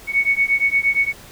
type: beating tone pair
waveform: sine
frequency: 2217 / 2225.6 Hz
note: C#7 / C#7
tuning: 0 / +6 cents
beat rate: 8.6 Hz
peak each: -18 dBFS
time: 0.07-1.13 s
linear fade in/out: 50 ms
effects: pink hiss -42 dBFS RMS until 1.31 s

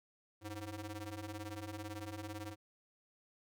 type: ring-modulated tone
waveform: sawtooth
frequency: 210.1 Hz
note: G#3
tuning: 20 cents sharp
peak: -36 dBFS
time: 0.41-2.56 s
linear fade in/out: 50 ms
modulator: 114 Hz
effects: none

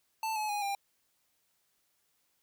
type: tone with pitch steps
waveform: square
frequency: 884 / 854.4 / 825.8 / 798.1 Hz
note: A5 / G#5 / G#5 / G5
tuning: +8 / +49 / -10 / +31 cents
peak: -32 dBFS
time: 0.23-0.75 s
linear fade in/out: 2 ms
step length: 130 ms
effects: white hiss -75 dBFS RMS until 2.42 s

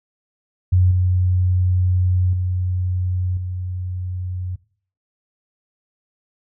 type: tone with level steps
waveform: sine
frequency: 91.1 Hz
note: F#2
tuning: 26 cents flat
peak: -11 / -14 / -18 / -23 dBFS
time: 0.72-4.56 s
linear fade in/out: 10 ms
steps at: 0.91 / 2.33 / 3.37 s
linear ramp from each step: 2 ms
effects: noise-tail reverb RT60 0.5 s tail -20 dB re dry

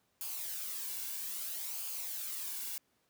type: noise with flanger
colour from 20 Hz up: blue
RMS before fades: -40 dBFS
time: 0.21-2.78 s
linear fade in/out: 0 ms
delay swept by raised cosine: 0.52 to 1.62 ms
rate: 0.61 Hz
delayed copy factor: -0.5
effects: pink hiss -75 dBFS RMS until 3.09 s + high-pass 100 Hz 12 dB/octave

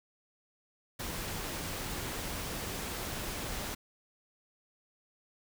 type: noise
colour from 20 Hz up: pink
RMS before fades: -38 dBFS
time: 0.99-3.75 s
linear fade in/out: 10 ms
effects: none

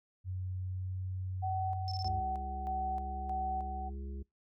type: tone with pitch glide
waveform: sine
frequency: 92.5 to 93.14 Hz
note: F#2 to F#2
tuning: 0 to +12 cents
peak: -35 dBFS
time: 0.24-2.23 s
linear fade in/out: 50 ms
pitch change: +12 cents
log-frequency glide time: 0.64-0.97 s
type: tone with tremolo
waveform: sine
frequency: 755 Hz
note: F#5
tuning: 35 cents sharp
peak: -33 dBFS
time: 1.42-3.9 s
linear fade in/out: 20 ms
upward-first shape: square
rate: 1.6 Hz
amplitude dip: 50%
type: tone bursts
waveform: sine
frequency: 5290 Hz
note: E8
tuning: 5 cents sharp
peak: -40 dBFS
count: 4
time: 1.88-2.079 s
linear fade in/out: 0 ms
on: 34 ms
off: 21 ms
type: harmonic tone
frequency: 68 Hz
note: C#2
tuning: 33 cents flat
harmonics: 1 / 3 / 5 / 6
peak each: -39 / -49 / -53 / -55 dBFS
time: 2.04-4.23 s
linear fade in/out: 10 ms
effects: noise-tail reverb RT60 0.2 s tail -26 dB re dry

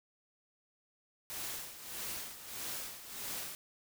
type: noise with tremolo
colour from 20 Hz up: white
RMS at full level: -40 dBFS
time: 1.3-3.55 s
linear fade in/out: 0 ms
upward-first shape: sine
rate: 1.6 Hz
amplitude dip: 70%
effects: none

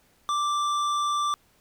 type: tone with hard clipping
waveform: triangle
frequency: 1174.7 Hz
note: D6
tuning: in tune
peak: -25 dBFS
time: 0.29-1.34 s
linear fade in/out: 0 ms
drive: 15 dB
effects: pink hiss -63 dBFS RMS until 1.6 s

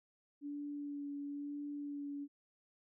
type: tone with vibrato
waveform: sine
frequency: 287.5 Hz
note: D4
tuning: 37 cents flat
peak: -40 dBFS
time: 0.41-2.28 s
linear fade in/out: 50 ms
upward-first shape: sine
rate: 1 Hz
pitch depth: 15 cents each way
effects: none

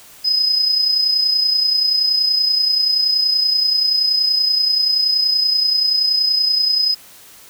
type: tone with amplitude modulation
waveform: sine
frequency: 5040 Hz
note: D#8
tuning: 21 cents sharp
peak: -11 dBFS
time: 0.24-6.95 s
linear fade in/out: 20 ms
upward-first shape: sine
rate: 30.5 Hz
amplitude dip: 50%
effects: white hiss -43 dBFS RMS until 7.49 s

